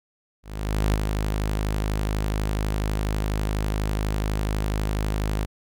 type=tone with ADSR envelope; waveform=sawtooth; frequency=52.1 Hz; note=G#1; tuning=6 cents sharp; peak=-14 dBFS; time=0.43-5.46 s; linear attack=520 ms; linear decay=4 ms; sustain=-5 dB; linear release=22 ms; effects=none